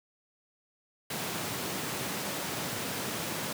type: high-pass noise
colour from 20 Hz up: pink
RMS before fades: -35 dBFS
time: 1.1-3.53 s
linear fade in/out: 5 ms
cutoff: 120 Hz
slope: 24 dB/octave
effects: none